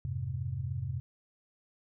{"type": "chord", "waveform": "sine", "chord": "F minor", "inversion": "none", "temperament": "equal", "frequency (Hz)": [87.31, 103.83, 130.81], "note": ["F2", "Ab2", "C3"], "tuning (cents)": [0, 0, 0], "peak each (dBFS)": [-38, -38, -35], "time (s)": [0.05, 1], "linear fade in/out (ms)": 0, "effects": []}